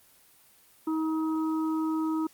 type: harmonic tone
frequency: 317.2 Hz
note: D#4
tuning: 33 cents sharp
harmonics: 1 / 3 / 4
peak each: -26 / -38 / -39 dBFS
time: 0.87-2.27 s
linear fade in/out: 5 ms
effects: white hiss -59 dBFS RMS until 2.33 s + Opus 24 kbps